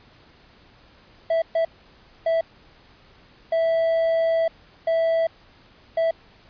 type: tone bursts at uneven times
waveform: triangle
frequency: 657 Hz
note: E5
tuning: 6 cents flat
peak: -16 dBFS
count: 6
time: 1.3-1.42 / 1.55-1.65 / 2.26-2.41 / 3.52-4.48 / 4.87-5.27 / 5.97-6.11 s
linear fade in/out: 5 ms
effects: pink hiss -53 dBFS RMS until 6.49 s + resampled to 11025 Hz